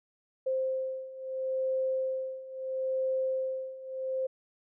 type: beating tone pair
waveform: sine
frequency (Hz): 523.3 / 524.05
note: C5 / C5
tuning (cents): 0 / +3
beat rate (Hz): 0.75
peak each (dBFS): -34 / -31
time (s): 0.46-4.27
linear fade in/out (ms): 10
effects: none